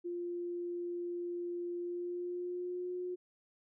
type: tone with pitch glide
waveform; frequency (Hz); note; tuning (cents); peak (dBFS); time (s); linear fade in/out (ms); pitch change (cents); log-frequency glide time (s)
sine; 349.2 to 360.5; F4 to F#4; 0 to -45; -36; 0.04-3.16; 20; +55; 1.78-2.95
effects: none